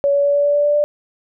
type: tone with pitch steps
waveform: sine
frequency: 564 / 567.6 / 571.2 / 574.9 / 578.5 / 582.2 / 585.9 / 589.7 Hz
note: C#5 / C#5 / D5 / D5 / D5 / D5 / D5 / D5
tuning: +30 / +41 / -48 / -37 / -26 / -15 / -4 / +7 cents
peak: -12 dBFS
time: 0.04-0.84 s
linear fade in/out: 0 ms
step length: 100 ms
effects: none